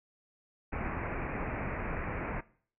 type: low-pass noise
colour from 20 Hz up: pink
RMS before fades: -36 dBFS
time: 0.72-2.41 s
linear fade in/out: 10 ms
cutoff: 2500 Hz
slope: 96 dB/octave
effects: noise-tail reverb RT60 0.5 s tail -20 dB re dry